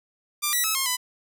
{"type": "tone with pitch steps", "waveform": "5% pulse", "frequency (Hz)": [1187, 1950, 1295, 1070, 1000], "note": ["D6", "B6", "E6", "C6", "B5"], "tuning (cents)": [18, -23, -31, 38, 21], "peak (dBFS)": -11, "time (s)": [0.42, 0.97], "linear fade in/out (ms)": 20, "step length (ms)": 110, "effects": []}